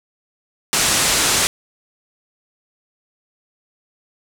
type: low-pass noise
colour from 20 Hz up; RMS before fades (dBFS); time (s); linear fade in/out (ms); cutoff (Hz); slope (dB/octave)
white; -17; 0.73-1.47; 0; 9500; 24
effects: none